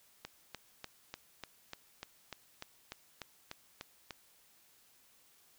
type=click train; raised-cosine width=0.2 ms; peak=-25 dBFS; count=14; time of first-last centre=0.25-4.108 s; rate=3.37 Hz; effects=white hiss -66 dBFS RMS until 5.58 s